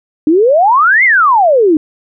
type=exponential two-way sweep; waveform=sine; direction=up then down; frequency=293.5 to 2186 to 293.5 Hz; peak=-5 dBFS; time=0.27-1.77 s; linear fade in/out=2 ms; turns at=1.04 s; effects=none